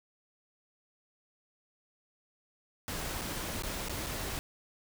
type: noise with dropouts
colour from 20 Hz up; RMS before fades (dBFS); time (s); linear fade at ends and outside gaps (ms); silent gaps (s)
pink; -37; 2.88-4.39; 0; 3.213-3.217 / 3.622-3.635 / 3.885-3.895 / 4.063-4.067
effects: none